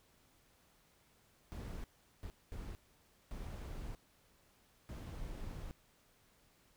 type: noise bursts at uneven times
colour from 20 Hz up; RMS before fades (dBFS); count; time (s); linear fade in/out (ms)
brown; -45; 5; 1.52-1.84 / 2.23-2.3 / 2.52-2.75 / 3.31-3.95 / 4.89-5.71; 0
effects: pink hiss -70 dBFS RMS until 6.76 s

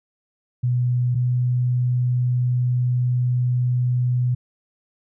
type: tone pair in turn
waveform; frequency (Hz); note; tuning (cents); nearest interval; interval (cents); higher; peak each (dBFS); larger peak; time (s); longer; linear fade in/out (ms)
sine; 123.47 / 124.14; B2 / B2; 0 / +9; unison; 9; second; -17; neither; 0.63-1.15 / 1.15-4.35; second; 10
effects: none

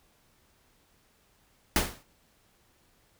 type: noise with exponential decay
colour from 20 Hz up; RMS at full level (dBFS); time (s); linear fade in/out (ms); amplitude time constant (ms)
pink; -21; 1.76-2.03; 1; 57
effects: pink hiss -66 dBFS RMS until 3.19 s

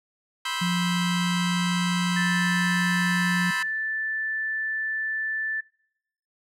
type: chord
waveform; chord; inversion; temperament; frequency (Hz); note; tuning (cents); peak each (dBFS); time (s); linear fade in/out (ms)
20% pulse; C major seventh; third; just; 981.1 / 1046.5 / 1308.1 / 1569.8; B5 / C6 / E6 / G6; -12 / 0 / -14 / +2; -28; 0.45-3.63; 5
type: tone with pitch glide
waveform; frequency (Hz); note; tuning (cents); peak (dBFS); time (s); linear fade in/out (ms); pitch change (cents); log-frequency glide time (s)
sine; 176.2 to 177.94; F3 to F3; +16 to +33; -23; 0.61-3.51; 10; +17; 1.08-2.68
type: tone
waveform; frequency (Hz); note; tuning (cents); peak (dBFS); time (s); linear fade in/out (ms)
sine; 1760; A6; 0; -25; 2.16-5.61; 10
effects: noise-tail reverb RT60 0.8 s tail -26 dB re dry + low-pass 10000 Hz 12 dB/octave

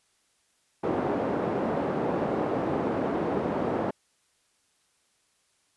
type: band-pass noise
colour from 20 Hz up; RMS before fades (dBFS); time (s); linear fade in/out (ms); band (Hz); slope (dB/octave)
pink; -28; 0.83-3.91; 10; 250 to 710; 12
effects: white hiss -69 dBFS RMS until 5.76 s + resampled to 24000 Hz

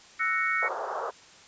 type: chord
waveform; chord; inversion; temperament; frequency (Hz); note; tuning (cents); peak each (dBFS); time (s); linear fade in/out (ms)
sine; F# dominant seventh; third; equal; 1318.5 / 1480 / 1864.7 / 2217; E6 / F#6 / A#6 / C#7; 0 / 0 / 0 / 0; -30 / -33 / -30 / -28; 0.19-0.69; 20
type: band-pass noise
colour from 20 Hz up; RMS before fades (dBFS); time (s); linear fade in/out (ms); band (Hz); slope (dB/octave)
pink; -33; 0.62-1.11; 10; 440 to 1400; 48
effects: white hiss -52 dBFS RMS until 1.47 s + resampled to 16000 Hz

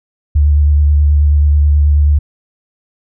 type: tone with vibrato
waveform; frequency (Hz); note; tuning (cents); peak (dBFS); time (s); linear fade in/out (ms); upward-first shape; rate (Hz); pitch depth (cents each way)
sine; 73.42; D2; 0; -6; 0.35-2.19; 10; sine; 9.3; 24
effects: none

